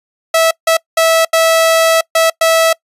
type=tone bursts at uneven times; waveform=sawtooth; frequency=653 Hz; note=E5; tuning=17 cents flat; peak=-4 dBFS; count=6; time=0.34-0.51 / 0.67-0.77 / 0.97-1.25 / 1.33-2.01 / 2.15-2.3 / 2.41-2.73 s; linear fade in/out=5 ms; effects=noise-tail reverb RT60 0.1 s tail -24 dB re dry + resampled to 32000 Hz